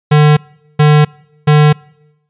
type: tone bursts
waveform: square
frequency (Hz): 150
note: D3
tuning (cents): +37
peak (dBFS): -5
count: 3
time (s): 0.11-1.73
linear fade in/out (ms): 10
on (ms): 260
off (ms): 420
effects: noise-tail reverb RT60 0.9 s tail -25 dB re dry + resampled to 8000 Hz